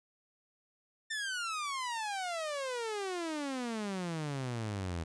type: exponential sweep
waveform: sawtooth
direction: down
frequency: 1806 to 80.4 Hz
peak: -31 dBFS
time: 1.1-5.04 s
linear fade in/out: 10 ms
effects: resampled to 22050 Hz